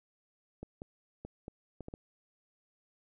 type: clicks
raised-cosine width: 2 ms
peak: -29 dBFS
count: 7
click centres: 0.63 / 0.819 / 1.25 / 1.481 / 1.807 / 1.884 / 1.939 s
effects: none